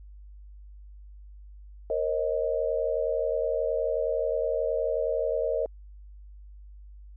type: tone cluster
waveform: sine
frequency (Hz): 467 / 538 / 626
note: A#4 / C5 / D#5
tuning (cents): +3 / +48 / +10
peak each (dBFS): -29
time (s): 1.9-5.66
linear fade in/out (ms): 2
effects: added 50 Hz sine -44 dBFS peak until 7.16 s